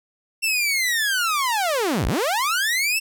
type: linear two-way sweep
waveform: sawtooth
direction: down then up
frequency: 2713 to 36.71 to 2713 Hz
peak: -16 dBFS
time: 0.42-3 s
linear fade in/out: 20 ms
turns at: 2.07 s
effects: none